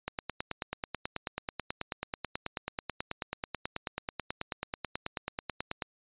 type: click train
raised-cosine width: 0.3 ms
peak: -17 dBFS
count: 54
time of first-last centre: 0.08-5.822 s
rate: 9.23 Hz
effects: resampled to 8000 Hz